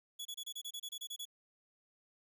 sawtooth tone bursts, 3388 Hz, G#7, 34 cents sharp, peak -38 dBFS, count 12, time 0.19-1.254 s, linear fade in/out 10 ms, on 63 ms, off 28 ms, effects none

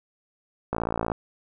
click train, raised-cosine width 1 ms, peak -12 dBFS, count 23, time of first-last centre 0.73-1.118 s, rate 56.7 Hz, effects none

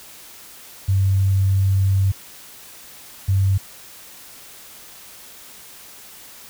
sine tone bursts at uneven times, 96.7 Hz, G2, 23 cents flat, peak -14 dBFS, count 2, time 0.88-2.12 / 3.28-3.58 s, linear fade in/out 10 ms, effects white hiss -42 dBFS RMS until 6.49 s

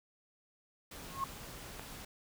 pink noise, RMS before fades -48 dBFS, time 0.91-2.05 s, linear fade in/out 5 ms
sine tone with exponential growth, 1084 Hz, C#6, 39 cents flat, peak -29 dBFS, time 1.05-1.24 s, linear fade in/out 2 ms, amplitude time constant 40 ms
click, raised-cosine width 0.5 ms, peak -29 dBFS, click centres 1.795 s
effects none

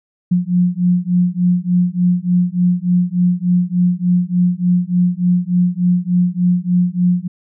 sine beating tone pair, 176.6 / 180 Hz, F3 / F#3, +20 / -47 cents, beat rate 3.4 Hz, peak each -15 dBFS, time 0.31-7.28 s, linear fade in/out 10 ms, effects none

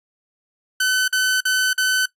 sawtooth tone bursts, 1515 Hz, F#6, 40 cents sharp, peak -13 dBFS, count 4, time 0.8-2.058 s, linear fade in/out 5 ms, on 280 ms, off 46 ms, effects noise-tail reverb RT60 0.1 s tail -18 dB re dry + resampled to 32000 Hz

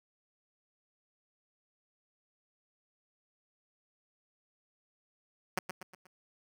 5% pulse tone with echo, 185 Hz, F#3, in tune, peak -18 dBFS, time 5.57-5.59 s, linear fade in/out 5 ms, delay 120 ms, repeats 4, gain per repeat -7 dB, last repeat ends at 6.07 s, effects none

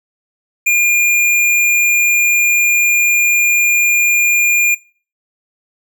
square tone, 2412 Hz, D7, 46 cents sharp, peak -10 dBFS, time 0.66-4.75 s, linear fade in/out 10 ms, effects noise-tail reverb RT60 0.4 s tail -22 dB re dry

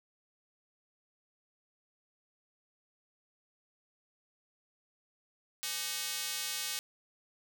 square tone with high-pass filter, 170 Hz, F3, 46 cents flat, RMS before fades -37 dBFS, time 5.63-6.79 s, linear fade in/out 0 ms, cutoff 3400 Hz, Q 0.7, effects 9-bit

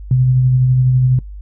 sine tone with tremolo, 127.9 Hz, C3, 39 cents flat, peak -8 dBFS, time 0.11-1.19 s, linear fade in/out 2 ms, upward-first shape sine, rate 12 Hz, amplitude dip 25%, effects noise-tail reverb RT60 0.1 s tail -22 dB re dry + added 50 Hz sine -28 dBFS peak until 1.41 s

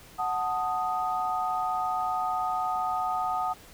sine chord, D# diminished, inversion first, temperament equal, 740 / 880 / 1244.5 Hz, F#5 / A5 / D#6, 0 / 0 / 0 cents, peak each -29 / -33 / -30 dBFS, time 0.18-3.54 s, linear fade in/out 20 ms, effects pink hiss -51 dBFS RMS until 3.73 s

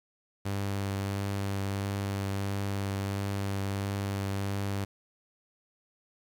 sawtooth tone with vibrato, 99 Hz, G2, 18 cents sharp, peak -26 dBFS, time 0.45-4.85 s, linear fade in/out 10 ms, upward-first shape triangle, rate 1.5 Hz, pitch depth 16 cents each way, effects 10-bit

